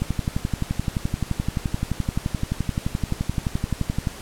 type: click train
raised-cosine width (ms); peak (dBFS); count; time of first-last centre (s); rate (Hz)
5; -10; 48; 0.02-4.072; 11.6
effects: pink hiss -39 dBFS RMS until 4.21 s + low-pass 12000 Hz 12 dB/octave